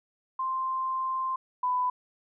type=tone pair in turn; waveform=sine; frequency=1046.5 / 998.2 Hz; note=C6 / B5; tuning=0 / +18 cents; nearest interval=minor second; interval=82 cents; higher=first; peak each=-27 / -24 dBFS; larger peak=second; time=0.39-1.36 / 1.63-1.9 s; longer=first; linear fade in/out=5 ms; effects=none